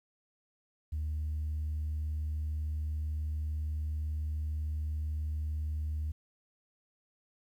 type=tone; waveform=sine; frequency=76.5 Hz; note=D#2; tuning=29 cents flat; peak=-30 dBFS; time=0.92-6.12 s; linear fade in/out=10 ms; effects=tanh soft clip ceiling -29 dBFS + 11-bit